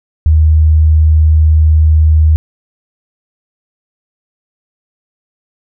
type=tone; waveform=sine; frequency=78 Hz; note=D#2; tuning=5 cents sharp; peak=-4 dBFS; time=0.26-2.36 s; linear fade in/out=0 ms; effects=none